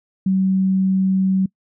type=tone; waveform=sine; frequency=190 Hz; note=F#3; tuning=46 cents sharp; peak=-14 dBFS; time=0.26-1.46 s; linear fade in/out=5 ms; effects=noise-tail reverb RT60 0.1 s tail -24 dB re dry

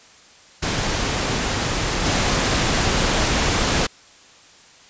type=noise with level steps; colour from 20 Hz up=pink; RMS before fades=-22 / -19 dBFS; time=0.62-3.87 s; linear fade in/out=10 ms; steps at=2.04 s; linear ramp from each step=20 ms; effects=white hiss -48 dBFS RMS until 4.89 s + resampled to 16000 Hz

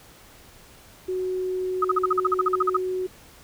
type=tone; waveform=sine; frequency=370 Hz; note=F#4; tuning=in tune; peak=-24 dBFS; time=1.08-3.07 s; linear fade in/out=10 ms
type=tone bursts; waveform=sine; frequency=1260 Hz; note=D#6; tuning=21 cents sharp; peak=-17 dBFS; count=14; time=1.82-2.769 s; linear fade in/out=5 ms; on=26 ms; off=45 ms
effects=pink hiss -50 dBFS RMS until 3.43 s

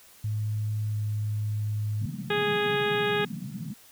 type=tone with pitch glide; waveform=sine; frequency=106.7 to 105.9 Hz; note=G#2 to G#2; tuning=+47 to +34 cents; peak=-26 dBFS; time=0.24-2.06 s; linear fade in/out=5 ms; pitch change=-13 cents; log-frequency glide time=0.89-0.97 s
type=band-pass noise; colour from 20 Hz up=pink; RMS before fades=-36 dBFS; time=2.01-3.74 s; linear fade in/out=10 ms; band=130 to 230 Hz; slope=48 dB/octave
type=harmonic tone; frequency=414.3 Hz; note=G#4; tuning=4 cents flat; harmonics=1 / 2 / 3 / 4 / 5 / 6 / 7 / 8 / 9; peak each=-26 / -33 / -35 / -31 / -38 / -35 / -39 / -37 / -38 dBFS; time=2.3-3.25 s; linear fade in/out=5 ms
effects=white hiss -54 dBFS RMS until 3.91 s

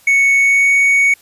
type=tone with pitch glide; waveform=triangle; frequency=2217 to 2231 Hz; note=C#7 to C#7; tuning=0 to +11 cents; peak=-7 dBFS; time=0.07-1.14 s; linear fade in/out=5 ms; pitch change=+11 cents; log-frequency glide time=0.37-0.72 s; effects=white hiss -48 dBFS RMS until 1.21 s + resampled to 32000 Hz

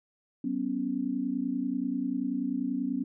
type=chord; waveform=sine; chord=F# suspended fourth; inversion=none; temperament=equal with one note detuned; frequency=188.88 / 246.9 / 277.2 Hz; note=F#3 / B3 / C#4; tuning=+36 / 0 / 0 cents; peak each=-37 / -31 / -31 dBFS; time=0.44-3.04 s; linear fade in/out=5 ms; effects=none

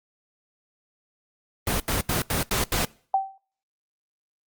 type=noise bursts; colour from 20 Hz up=pink; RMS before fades=-24 dBFS; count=6; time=1.67-2.85 s; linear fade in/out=2 ms; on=130 ms; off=80 ms
type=tone with exponential decay; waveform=sine; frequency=775 Hz; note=G5; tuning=20 cents flat; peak=-15 dBFS; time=3.14-3.38 s; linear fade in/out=2 ms; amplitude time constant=52 ms
effects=noise-tail reverb RT60 0.5 s tail -24 dB re dry + Opus 24 kbps

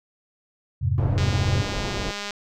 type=chord; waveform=sine; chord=F minor; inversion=none; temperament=equal with one note detuned; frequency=87.31 / 103.83 / 131.49 Hz; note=F2 / Ab2 / C3; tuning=0 / 0 / +9 cents; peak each=-24 dBFS; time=0.81-1.63 s; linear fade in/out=20 ms
type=low-pass noise; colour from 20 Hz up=pink; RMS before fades=-29 dBFS; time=0.98-2.11 s; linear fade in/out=0 ms; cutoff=730 Hz; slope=12 dB/octave
type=click train; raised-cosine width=0.2 ms; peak=-14 dBFS; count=231; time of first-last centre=1.18-2.307 s; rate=204 Hz
effects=none

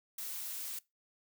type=noise; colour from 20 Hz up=blue; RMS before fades=-41 dBFS; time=0.18-0.79 s; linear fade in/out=5 ms; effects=noise-tail reverb RT60 0.2 s tail -21 dB re dry

